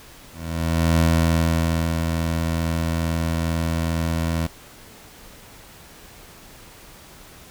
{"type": "tone with ADSR envelope", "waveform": "20% pulse", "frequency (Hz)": 82.3, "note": "E2", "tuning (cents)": -2, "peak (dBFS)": -10, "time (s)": [0.32, 4.47], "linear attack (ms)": 660, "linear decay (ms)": 960, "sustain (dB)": -6, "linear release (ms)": 8, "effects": ["pink hiss -45 dBFS RMS until 7.5 s"]}